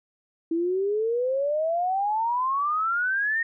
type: exponential sweep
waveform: sine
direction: up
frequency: 324.1 to 1864 Hz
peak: -22 dBFS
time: 0.51-3.43 s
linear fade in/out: 5 ms
effects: none